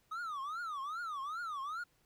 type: tone with vibrato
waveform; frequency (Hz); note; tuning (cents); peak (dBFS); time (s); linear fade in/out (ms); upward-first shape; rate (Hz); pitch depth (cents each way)
triangle; 1237; D#6; -10; -36; 0.11-1.84; 10; triangle; 2.5; 280
effects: pink hiss -73 dBFS RMS until 2.05 s